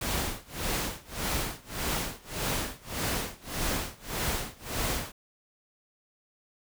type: noise with tremolo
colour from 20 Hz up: pink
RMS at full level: -29 dBFS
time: 0.01-5.12 s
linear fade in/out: 5 ms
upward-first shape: sine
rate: 1.7 Hz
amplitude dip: 95%
effects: none